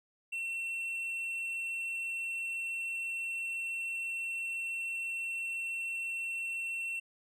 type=tone with hard clipping; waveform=sine; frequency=2707 Hz; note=E7; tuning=45 cents sharp; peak=-35 dBFS; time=0.32-7 s; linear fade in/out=10 ms; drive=3 dB; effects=none